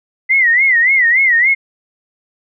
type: tone with vibrato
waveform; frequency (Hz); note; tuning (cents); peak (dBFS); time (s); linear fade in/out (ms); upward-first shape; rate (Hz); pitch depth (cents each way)
sine; 2003; B6; +24; -8; 0.29-1.55; 20; sine; 3.5; 150
effects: none